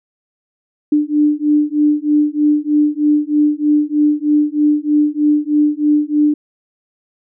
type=beating tone pair; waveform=sine; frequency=296.3 / 299.5 Hz; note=D4 / D4; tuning=+15 / +34 cents; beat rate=3.2 Hz; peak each=-14 dBFS; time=0.92-6.34 s; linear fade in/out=5 ms; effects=none